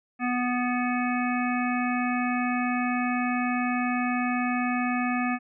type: harmonic tone with a mistuned harmonic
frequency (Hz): 246.9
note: B3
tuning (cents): 0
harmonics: 1 / 3 / 5 / 7 / 9 / 10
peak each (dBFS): -26 / -31 / -33 / -34 / -36 / -36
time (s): 0.19-5.39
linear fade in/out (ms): 50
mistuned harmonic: 10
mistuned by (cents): +60
effects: none